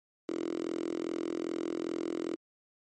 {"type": "tone with high-pass filter", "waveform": "5% pulse", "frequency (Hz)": 42.49, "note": "F1", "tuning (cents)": -47, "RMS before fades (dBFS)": -35, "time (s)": [0.29, 2.36], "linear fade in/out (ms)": 0, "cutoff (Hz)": 330, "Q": 6.2, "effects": ["MP3 32 kbps"]}